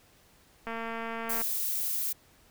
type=click train; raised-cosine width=0.5 ms; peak=-22 dBFS; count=171; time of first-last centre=0.67-1.416 s; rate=228 Hz
type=noise; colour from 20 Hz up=violet; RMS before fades=-31 dBFS; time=1.29-2.13 s; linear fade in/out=10 ms
effects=pink hiss -61 dBFS RMS until 2.5 s